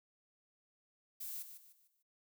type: noise with echo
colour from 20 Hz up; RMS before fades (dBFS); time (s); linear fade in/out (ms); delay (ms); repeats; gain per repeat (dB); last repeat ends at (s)
violet; -44; 1.2-1.43; 10; 150; 4; -9; 2.03
effects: none